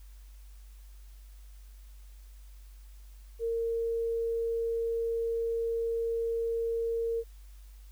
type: tone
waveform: sine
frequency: 460 Hz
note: A#4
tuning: 23 cents flat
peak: -28 dBFS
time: 3.39-7.24 s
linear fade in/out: 50 ms
effects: added 49 Hz sine -47 dBFS peak until 7.91 s + white hiss -64 dBFS RMS until 7.91 s